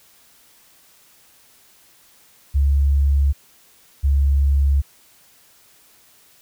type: tone pair in turn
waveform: sine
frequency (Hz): 70 / 69.69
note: C#2 / C#2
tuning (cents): +18 / +10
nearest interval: unison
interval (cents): 8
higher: first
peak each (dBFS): -13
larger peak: neither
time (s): 2.54-3.33 / 4.03-4.82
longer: neither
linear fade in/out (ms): 20
effects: white hiss -53 dBFS RMS until 6.41 s